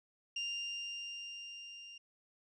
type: tone with level ramp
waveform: 35% pulse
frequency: 2794 Hz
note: F7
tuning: in tune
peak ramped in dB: -34 to -48 dBFS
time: 0.36-1.98 s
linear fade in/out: 5 ms
effects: resampled to 22050 Hz